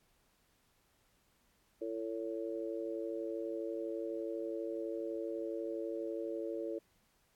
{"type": "harmonic tone", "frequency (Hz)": 112.1, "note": "A2", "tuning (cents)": 33, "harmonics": [3, 4, 5], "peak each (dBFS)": [-40, -41, -42], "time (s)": [1.81, 6.79], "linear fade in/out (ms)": 10, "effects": ["pink hiss -73 dBFS RMS until 7.35 s", "AAC 64 kbps"]}